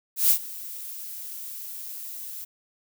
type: noise with ADSR envelope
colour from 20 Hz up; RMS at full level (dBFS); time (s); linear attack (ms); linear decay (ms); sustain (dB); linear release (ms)
violet; -17; 0.16-2.45; 140; 81; -20; 13
effects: none